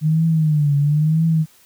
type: tone with vibrato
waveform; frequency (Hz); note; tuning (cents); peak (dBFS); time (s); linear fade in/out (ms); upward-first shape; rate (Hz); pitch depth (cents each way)
sine; 152.7; D#3; -32; -13; 0.01-1.46; 50; triangle; 1; 130
effects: white hiss -52 dBFS RMS until 1.65 s